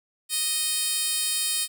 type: tone with high-pass filter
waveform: 10% pulse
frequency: 622.3 Hz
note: D#5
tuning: in tune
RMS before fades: -26 dBFS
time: 0.29-1.68 s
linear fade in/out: 50 ms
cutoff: 6000 Hz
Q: 1.1
effects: none